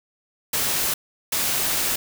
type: noise bursts at uneven times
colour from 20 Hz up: white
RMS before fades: -23 dBFS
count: 2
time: 0.53-0.94 / 1.32-1.96 s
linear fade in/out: 5 ms
effects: none